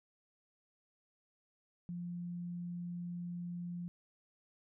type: tone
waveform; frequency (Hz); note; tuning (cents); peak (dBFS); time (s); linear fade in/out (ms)
sine; 174.61; F3; 0; -39; 1.89-3.88; 0
effects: none